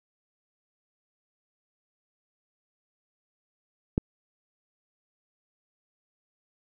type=click; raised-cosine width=3 ms; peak=-10 dBFS; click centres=3.979 s; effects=none